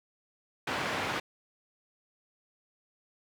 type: band-pass noise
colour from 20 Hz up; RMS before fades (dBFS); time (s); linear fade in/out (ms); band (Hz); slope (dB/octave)
white; -33; 0.67-1.2; 5; 110 to 2000; 12
effects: none